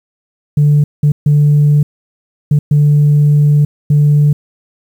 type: tone bursts at uneven times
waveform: sine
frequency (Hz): 147.1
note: D3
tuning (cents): +3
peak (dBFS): -4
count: 6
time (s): 0.57-0.84 / 1.03-1.12 / 1.26-1.83 / 2.51-2.59 / 2.71-3.65 / 3.9-4.33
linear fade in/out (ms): 5
effects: tanh soft clip ceiling -3 dBFS + 7-bit